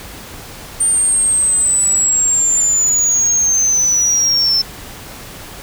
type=linear sweep; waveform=sine; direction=down; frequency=8870 to 5300 Hz; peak=-8 dBFS; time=0.8-4.62 s; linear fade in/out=10 ms; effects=tanh soft clip ceiling -10 dBFS + pink hiss -33 dBFS RMS until 5.62 s